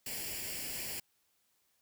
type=noise with comb filter; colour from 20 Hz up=white; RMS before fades=-40 dBFS; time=0.06-1 s; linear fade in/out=5 ms; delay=0.4 ms; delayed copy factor=+0.7; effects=white hiss -75 dBFS RMS until 1.81 s